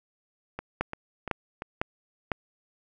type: two click trains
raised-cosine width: 0.5 ms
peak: -11 / -19 dBFS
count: 4 / 4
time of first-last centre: 0.81-2.318 / 0.59-1.621 s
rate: 1.99 / 2.91 Hz
effects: none